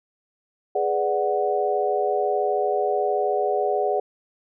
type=chord; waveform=sine; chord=G# half-diminished seventh; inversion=none; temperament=equal; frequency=415.3 / 493.9 / 587.3 / 740 Hz; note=G#4 / B4 / D5 / F#5; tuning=0 / 0 / 0 / 0 cents; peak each=-24 / -29 / -26 / -24 dBFS; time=0.75-4 s; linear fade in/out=5 ms; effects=none